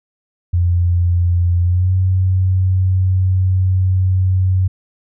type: tone with pitch glide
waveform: sine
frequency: 87.5 to 93.24 Hz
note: F2 to F#2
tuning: +4 to +14 cents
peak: -11 dBFS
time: 0.53-4.68 s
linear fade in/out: 10 ms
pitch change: +110 cents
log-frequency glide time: 1.62-1.93 s
effects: none